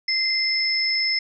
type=tone pair together; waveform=sine; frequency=2079 / 5239 Hz; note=C7 / E8; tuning=-12 / -12 cents; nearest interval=octave + major third; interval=1600 cents; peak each=-24 / -21 dBFS; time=0.08-1.19 s; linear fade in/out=5 ms; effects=none

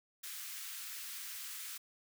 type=high-pass noise; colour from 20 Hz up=white; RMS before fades=-45 dBFS; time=0.23-1.78 s; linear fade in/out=10 ms; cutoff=1300 Hz; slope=24 dB/octave; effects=none

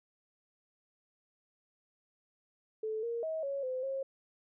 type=tone with pitch steps; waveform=sine; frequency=436.4 / 467.1 / 638 / 555 / 513 / 539 Hz; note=A4 / A#4 / D#5 / C#5 / C5 / C#5; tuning=-14 / +3 / +43 / +2 / -34 / -49 cents; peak=-33 dBFS; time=2.83-4.03 s; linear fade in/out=5 ms; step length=200 ms; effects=none

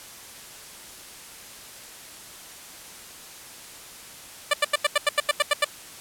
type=tone bursts; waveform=10% pulse; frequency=587.3 Hz; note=D5; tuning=in tune; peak=-9 dBFS; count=11; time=4.51-5.646 s; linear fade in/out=5 ms; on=26 ms; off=85 ms; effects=white hiss -43 dBFS RMS until 6 s + low-pass 12000 Hz 12 dB/octave

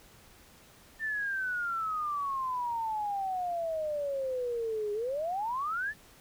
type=exponential two-way sweep; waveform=sine; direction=down then up; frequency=1801 to 409.4 to 1801 Hz; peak=-30 dBFS; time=0.99-5.94 s; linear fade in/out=50 ms; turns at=4.93 s; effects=pink hiss -57 dBFS RMS until 6.2 s

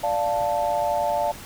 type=chord; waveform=sine; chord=D minor; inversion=none; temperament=equal; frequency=587.3 / 698.5 / 880 Hz; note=D5 / F5 / A5; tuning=0 / 0 / 0 cents; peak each=-25 dBFS; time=0.03-1.32 s; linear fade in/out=10 ms; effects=pink hiss -40 dBFS RMS until 1.45 s

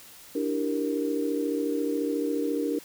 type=chord; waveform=sine; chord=E half-diminished seventh; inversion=third; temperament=equal with one note detuned; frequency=293.7 / 327.9 / 392 / 466.2 Hz; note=D4 / E4 / G4 / Bb4; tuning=0 / -9 / 0 / 0 cents; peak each=-28 / -34 / -33 / -30 dBFS; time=0.35-2.79 s; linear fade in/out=5 ms; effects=white hiss -49 dBFS RMS until 2.84 s

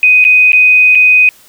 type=tone with dropouts; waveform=sine; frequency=2500 Hz; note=D#7; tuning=8 cents sharp; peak=-3 dBFS; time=0.03-1.29 s; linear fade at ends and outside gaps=1 ms; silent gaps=0.242-0.25 / 0.519-0.531 / 0.95-0.954 s; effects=white hiss -43 dBFS RMS until 1.48 s

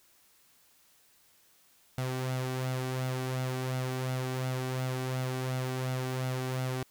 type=tone with flanger; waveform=sawtooth; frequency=128.9 Hz; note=C3; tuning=26 cents flat; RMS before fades=-33 dBFS; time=1.98-6.83 s; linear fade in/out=0 ms; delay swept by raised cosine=1.4 to 2.7 ms; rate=2.8 Hz; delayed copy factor=+0.5; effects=white hiss -64 dBFS RMS until 6.9 s

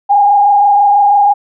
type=tone with frequency modulation; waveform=sine; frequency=814 Hz; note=G#5; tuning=35 cents flat; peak=-5 dBFS; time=0.09-1.34 s; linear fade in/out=20 ms; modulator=26.1 Hz; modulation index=0.82; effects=none

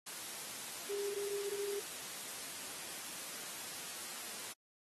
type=tone in noise; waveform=sine; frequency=404.2 Hz; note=G#4; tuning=47 cents flat; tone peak=-37 dBFS; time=0.89-1.8 s; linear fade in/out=10 ms; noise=white; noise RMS=-45 dBFS; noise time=0.06-4.53 s; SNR=+5 dB; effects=high-pass 150 Hz 12 dB/octave + AAC 32 kbps

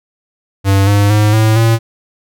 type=tone with pitch steps; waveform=square; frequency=98 / 101.75 / 105.64 / 109.68 / 113.88 Hz; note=G2 / G#2 / G#2 / A2 / A#2; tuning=0 / -35 / +30 / -5 / -40 cents; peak=-8 dBFS; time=0.64-1.79 s; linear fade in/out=50 ms; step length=230 ms; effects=none

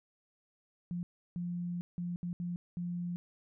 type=tone bursts at uneven times; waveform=sine; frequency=175 Hz; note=F3; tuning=4 cents sharp; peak=-34 dBFS; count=6; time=0.91-1.03 / 1.36-1.81 / 1.98-2.16 / 2.23-2.33 / 2.4-2.56 / 2.77-3.16 s; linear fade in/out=0 ms; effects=none

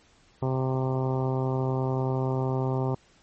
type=harmonic tone; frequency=130.81 Hz; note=C3; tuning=in tune; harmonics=1 / 2 / 3 / 4 / 5 / 6 / 7 / 8 / 9; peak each=-26 / -33 / -31 / -36 / -38 / -38 / -38 / -43 / -45 dBFS; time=0.42-2.95 s; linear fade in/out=5 ms; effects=pink hiss -60 dBFS RMS until 3.22 s + MP3 32 kbps

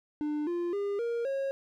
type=tone with pitch steps; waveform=triangle; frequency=298.9 / 347.3 / 403.6 / 469 / 545 Hz; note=D4 / F4 / G#4 / A#4 / C#5; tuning=+31 / -10 / -49 / +11 / -29 cents; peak=-27 dBFS; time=0.21-1.51 s; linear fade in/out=0 ms; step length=260 ms; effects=none

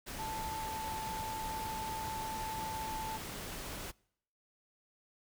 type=tone in noise; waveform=sine; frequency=880 Hz; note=A5; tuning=in tune; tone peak=-38 dBFS; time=0.18-3.18 s; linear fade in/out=20 ms; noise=pink; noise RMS=-43 dBFS; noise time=0.06-3.92 s; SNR=+2 dB; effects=noise-tail reverb RT60 0.7 s tail -25 dB re dry

